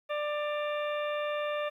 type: harmonic tone with a mistuned harmonic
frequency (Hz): 593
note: D5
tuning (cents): +17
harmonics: 1 / 2 / 3 / 4 / 5 / 6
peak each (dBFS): -31 / -37 / -41 / -43 / -45 / -47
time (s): 0.09-1.7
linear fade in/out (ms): 20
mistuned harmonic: 5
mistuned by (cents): -110
effects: 11-bit